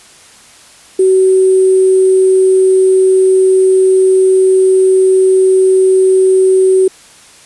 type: tone with sample-and-hold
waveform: sine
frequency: 377.5 Hz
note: F#4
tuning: 35 cents sharp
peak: -5 dBFS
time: 0.99-6.88 s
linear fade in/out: 5 ms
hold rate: 8820 Hz
effects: white hiss -40 dBFS RMS until 7.45 s + resampled to 24000 Hz